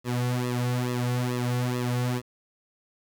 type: tone with flanger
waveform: sawtooth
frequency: 123.47 Hz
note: B2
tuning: in tune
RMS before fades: -27 dBFS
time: 0.04-2.22 s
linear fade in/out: 50 ms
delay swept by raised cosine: 1.3 to 3.2 ms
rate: 2.3 Hz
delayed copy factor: -0.9
effects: 9-bit